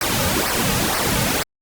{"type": "noise with flanger", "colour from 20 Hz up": "pink", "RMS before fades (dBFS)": -20, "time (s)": [0.01, 1.43], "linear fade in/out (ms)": 2, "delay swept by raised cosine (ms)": [0.28, 2.98], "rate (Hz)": 2.1, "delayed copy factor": -0.7, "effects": ["Opus 48 kbps"]}